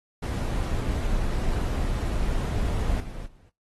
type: noise with level steps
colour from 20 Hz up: brown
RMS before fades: -26 / -36 / -53 dBFS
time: 0.22-3.5 s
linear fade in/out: 10 ms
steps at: 3 / 3.26 s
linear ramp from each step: 5 ms
effects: noise-tail reverb RT60 0.2 s tail -19 dB re dry + AAC 32 kbps